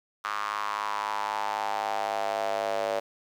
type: tone with high-pass filter sweep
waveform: square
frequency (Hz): 51.91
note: G#1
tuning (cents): 0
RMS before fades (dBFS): -30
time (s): 0.24-3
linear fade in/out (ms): 10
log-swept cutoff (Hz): 1200 to 580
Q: 4.9
effects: low-pass 6000 Hz 12 dB/octave + 9-bit

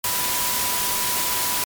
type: tone in noise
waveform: sine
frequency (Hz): 987.8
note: B5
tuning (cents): 0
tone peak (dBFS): -30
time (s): 0.04-1.64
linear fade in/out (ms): 2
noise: white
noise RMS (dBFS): -23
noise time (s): 0.04-1.64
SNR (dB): -10
effects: MP3 96 kbps

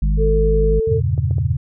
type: harmonic tone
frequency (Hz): 51.4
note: G#1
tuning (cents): -17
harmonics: 1 / 3 / 4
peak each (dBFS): -14 / -22 / -28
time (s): 0.02-0.8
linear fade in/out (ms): 5
type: tone with pitch glide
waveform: sine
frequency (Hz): 444.6 to 447.7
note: A4 to A4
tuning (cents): +18 to +30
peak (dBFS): -16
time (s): 0.17-1.01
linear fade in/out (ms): 50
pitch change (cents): +12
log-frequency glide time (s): 0.81-0.89
type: chord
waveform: sine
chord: E diminished seventh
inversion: none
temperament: equal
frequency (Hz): 82.41 / 98 / 116.54 / 138.59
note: E2 / G2 / Bb2 / Db3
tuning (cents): 0 / 0 / 0 / 0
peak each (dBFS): -21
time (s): 0.87-1.57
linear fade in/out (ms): 10
type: clicks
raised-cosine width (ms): 2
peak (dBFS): -19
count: 3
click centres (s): 1.179 / 1.31 / 1.383
effects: none

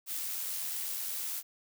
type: noise with amplitude modulation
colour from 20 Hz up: blue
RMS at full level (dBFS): -35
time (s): 0.06-1.43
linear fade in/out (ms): 50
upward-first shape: sine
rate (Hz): 88.2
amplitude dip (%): 30
effects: none

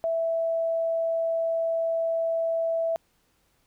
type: tone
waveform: sine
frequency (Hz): 659.3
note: E5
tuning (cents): 0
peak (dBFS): -23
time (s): 0.04-2.96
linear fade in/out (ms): 0
effects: pink hiss -68 dBFS RMS until 3.66 s

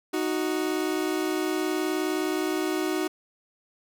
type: tone pair together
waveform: 40% pulse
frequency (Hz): 310.4 / 369.7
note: D#4 / F#4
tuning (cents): -4 / -1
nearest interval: minor third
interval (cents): 303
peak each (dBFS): -27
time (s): 0.13-3.08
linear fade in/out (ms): 10
effects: none

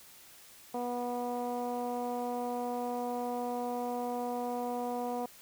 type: tone with low-pass filter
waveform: 15% pulse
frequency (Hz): 243.8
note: B3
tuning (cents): -22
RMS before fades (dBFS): -35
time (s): 0.74-5.26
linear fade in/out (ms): 5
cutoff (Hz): 820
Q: 1.7
effects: white hiss -55 dBFS RMS until 5.41 s

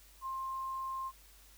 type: tone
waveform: sine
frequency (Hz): 1058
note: C6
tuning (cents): +19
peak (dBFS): -36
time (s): 0.21-1.12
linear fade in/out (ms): 50
effects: added 50 Hz sine -60 dBFS peak until 1.57 s + white hiss -61 dBFS RMS until 1.57 s

